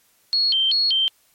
sine tone with vibrato, 3683 Hz, A#7, 22 cents flat, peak -16 dBFS, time 0.33-1.08 s, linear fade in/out 0 ms, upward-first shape square, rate 2.6 Hz, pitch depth 280 cents each way, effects white hiss -60 dBFS RMS until 1.34 s + MP3 64 kbps

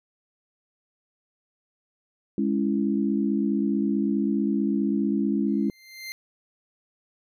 sine chord, C# minor, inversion second, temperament just, 207.9 / 277.2 / 332.6 Hz, G#3 / C#4 / E4, +2 / 0 / +16 cents, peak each -24 / -26 / -28 dBFS, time 2.38-5.7 s, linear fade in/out 2 ms
25% pulse tone with exponential growth, 2089 Hz, C7, 3 cents flat, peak -28 dBFS, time 5.47-6.12 s, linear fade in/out 0 ms, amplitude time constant 140 ms
effects none

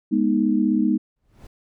sine chord, G# minor, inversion none, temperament equal with one note detuned, 207.7 / 243.8 / 311.1 Hz, G#3 / B3 / D#4, 0 / -22 / 0 cents, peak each -21 dBFS, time 0.11-0.98 s, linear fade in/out 20 ms
brown noise with exponential growth, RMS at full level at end -38 dBFS, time 1.16-1.47 s, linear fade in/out 5 ms, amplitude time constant 66 ms
effects none

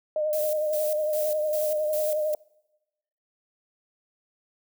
sine tone with vibrato, 611 Hz, D#5, 32 cents flat, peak -23 dBFS, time 0.16-2.35 s, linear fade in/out 2 ms, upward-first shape triangle, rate 11 Hz, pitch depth 38 cents each way
violet noise with tremolo, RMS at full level -34 dBFS, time 0.33-2.34 s, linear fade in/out 0 ms, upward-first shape square, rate 2.5 Hz, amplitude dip 75%
effects noise-tail reverb RT60 1.0 s tail -25 dB re dry

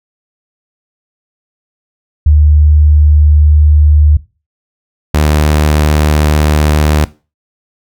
sine / sawtooth tone pair in turn, 75.1 / 75.58 Hz, D2 / D#2, +39 / -50 cents, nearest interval unison, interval 11 cents, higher second, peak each -3 dBFS, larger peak neither, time 2.26-4.17 / 5.14-7.05 s, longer neither, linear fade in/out 5 ms, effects noise-tail reverb RT60 0.3 s tail -18 dB re dry

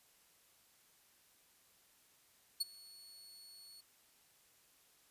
sawtooth tone with ADSR envelope, 4394 Hz, C#8, 16 cents flat, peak -28 dBFS, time 2.6-3.81 s, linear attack 12 ms, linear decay 22 ms, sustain -24 dB, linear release 8 ms, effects white hiss -69 dBFS RMS until 5.1 s + resampled to 32000 Hz

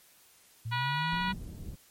sine linear sweep, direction up, 109.5 to 195.2 Hz, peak -33 dBFS, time 0.65-1.35 s, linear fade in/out 10 ms
harmonic tone, 484.9 Hz, B4, 32 cents flat, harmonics 2 / 3 / 4 / 5 / 6 / 7 / 8 / 9, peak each -32 / -36 / -38 / -40 / -42 / -43 / -44 / -45 dBFS, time 0.71-1.33 s, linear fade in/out 20 ms
pink low-pass noise, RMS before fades -42 dBFS, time 1.11-1.76 s, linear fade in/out 20 ms, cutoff 220 Hz, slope 12 dB/octave
effects white hiss -60 dBFS RMS until 1.9 s + MP3 64 kbps

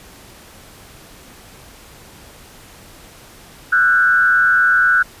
sine tone with frequency modulation, 1480 Hz, F#6, in tune, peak -10 dBFS, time 3.72-5.03 s, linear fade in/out 10 ms, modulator 116 Hz, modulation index 0.84, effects pink hiss -42 dBFS RMS until 5.2 s + resampled to 32000 Hz

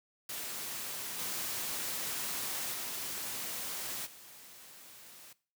white noise with level steps, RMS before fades -40 / -37 / -39 / -53 dBFS, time 0.29-5.33 s, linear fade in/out 5 ms, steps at 1.18 / 2.72 / 4.05 s, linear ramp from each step 20 ms, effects noise-tail reverb RT60 0.4 s tail -19 dB re dry + high-pass 100 Hz 12 dB/octave

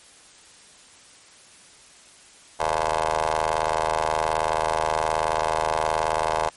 15% pulse ring-modulated tone, 78.8 Hz, D#2, 23 cents sharp, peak -12 dBFS, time 2.59-6.5 s, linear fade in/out 20 ms, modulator 776 Hz, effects white hiss -50 dBFS RMS until 6.56 s + MP3 48 kbps

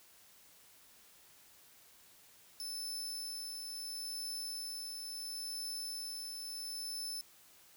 sawtooth tone with tremolo, 5270 Hz, E8, 1 cent flat, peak -36 dBFS, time 2.6-7.21 s, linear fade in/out 0 ms, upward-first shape triangle, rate 0.73 Hz, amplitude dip 35%, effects white hiss -62 dBFS RMS until 7.76 s

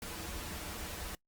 pink noise with comb filter, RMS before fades -42 dBFS, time 0.02-1.15 s, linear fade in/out 2 ms, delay 7.6 ms, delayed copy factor -0.7, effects noise-tail reverb RT60 0.1 s tail -23 dB re dry + Opus 48 kbps

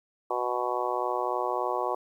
harmonic tone, 123.47 Hz, B2, in tune, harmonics 3 / 4 / 5 / 6 / 7 / 8 / 9, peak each -34 / -34 / -34 / -34 / -34 / -34 / -34 dBFS, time 0.3-1.95 s, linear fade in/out 5 ms, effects 10-bit

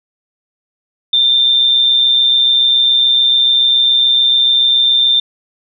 sine tone with amplitude modulation, 3587 Hz, A7, 33 cents sharp, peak -6 dBFS, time 1.13-5.2 s, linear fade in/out 5 ms, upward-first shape sine, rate 127 Hz, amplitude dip 45%, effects none

